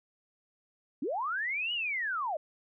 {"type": "linear two-way sweep", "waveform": "sine", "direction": "up then down", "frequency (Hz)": [233.1, 2960, 570], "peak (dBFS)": -30, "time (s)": [1.02, 2.37], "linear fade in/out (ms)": 5, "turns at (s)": 1.73, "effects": []}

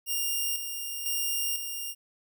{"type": "tone with tremolo", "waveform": "5% pulse", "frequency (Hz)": 2807, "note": "F7", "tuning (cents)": 8, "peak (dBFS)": -18, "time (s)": [0.06, 1.95], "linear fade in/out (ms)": 50, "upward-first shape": "square", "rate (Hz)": 1, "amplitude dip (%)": 50, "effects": []}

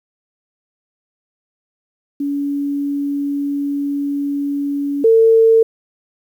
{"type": "tone pair in turn", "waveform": "sine", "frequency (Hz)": [283.8, 450.5], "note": ["C#4", "A4"], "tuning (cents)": [41, 41], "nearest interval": "minor sixth", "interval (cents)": 800, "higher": "second", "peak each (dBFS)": [-17, -7], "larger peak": "second", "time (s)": [[2.2, 5.04], [5.04, 5.63]], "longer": "first", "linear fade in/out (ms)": 5, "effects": ["8-bit"]}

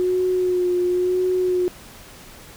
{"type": "tone with vibrato", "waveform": "sine", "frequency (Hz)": 362.5, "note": "F#4", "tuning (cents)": -35, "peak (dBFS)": -17, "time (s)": [0, 1.68], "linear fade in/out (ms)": 0, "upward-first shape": "sine", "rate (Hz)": 0.96, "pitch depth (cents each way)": 26, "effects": ["pink hiss -43 dBFS RMS until 2.56 s"]}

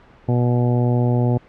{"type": "harmonic tone", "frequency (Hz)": 122, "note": "B2", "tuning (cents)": -21, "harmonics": [1, 2, 3, 4, 5, 6, 7], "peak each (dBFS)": [-16, -22, -26, -28, -30, -32, -33], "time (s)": [0.28, 1.38], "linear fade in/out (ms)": 10, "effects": ["pink hiss -48 dBFS RMS until 1.48 s", "low-pass 2000 Hz 12 dB/octave"]}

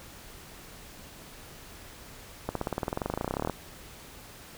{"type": "accelerating click train", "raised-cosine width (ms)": 1, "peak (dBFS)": -15, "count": 26, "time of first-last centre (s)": [2.49, 3.497], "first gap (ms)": 63, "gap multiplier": 0.96, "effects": ["pink hiss -48 dBFS RMS until 4.57 s"]}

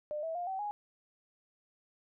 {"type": "tone with pitch steps", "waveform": "sine", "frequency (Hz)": [600, 650.5, 705.3, 764.7, 829.1], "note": ["D5", "E5", "F5", "G5", "G#5"], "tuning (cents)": [37, -23, 17, -43, -3], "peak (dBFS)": -34, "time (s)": [0.11, 0.71], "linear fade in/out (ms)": 0, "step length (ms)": 120, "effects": []}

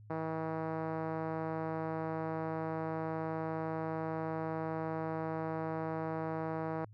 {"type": "tone with low-pass filter", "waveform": "5% pulse", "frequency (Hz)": 160.3, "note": "E3", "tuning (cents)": -48, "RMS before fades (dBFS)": -37, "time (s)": [0.1, 6.85], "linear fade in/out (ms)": 2, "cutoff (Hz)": 800, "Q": 0.79, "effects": ["added 106 Hz sine -52 dBFS peak until 6.93 s"]}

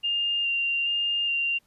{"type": "tone with vibrato", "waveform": "sine", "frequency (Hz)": 2794, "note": "F7", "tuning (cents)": 0, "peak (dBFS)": -23, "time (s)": [0.03, 1.59], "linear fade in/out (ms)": 20, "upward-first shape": "square", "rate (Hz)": 1.2, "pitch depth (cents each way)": 12, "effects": ["pink hiss -67 dBFS RMS until 1.66 s", "resampled to 32000 Hz"]}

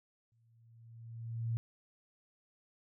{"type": "tone with exponential growth", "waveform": "sine", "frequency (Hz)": 115, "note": "A#2", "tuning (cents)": -23, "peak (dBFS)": -30, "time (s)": [0.32, 1.57], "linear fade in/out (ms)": 0, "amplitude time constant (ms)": 270, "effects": []}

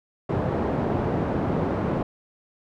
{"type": "band-pass noise", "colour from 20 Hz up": "pink", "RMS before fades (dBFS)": -25, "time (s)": [0.29, 2.03], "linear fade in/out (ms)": 5, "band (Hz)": [100, 750], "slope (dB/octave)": 12, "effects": []}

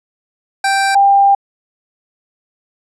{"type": "tone pair in turn", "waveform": ["25% pulse", "sine"], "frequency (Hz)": [784, 795.4], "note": ["G5", "G5"], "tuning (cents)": [0, 25], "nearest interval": "unison", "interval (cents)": 25, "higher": "second", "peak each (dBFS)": [-8, -6], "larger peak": "second", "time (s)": [[0.64, 0.95], [0.95, 1.35]], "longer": "second", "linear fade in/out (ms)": 5, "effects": ["resampled to 24000 Hz"]}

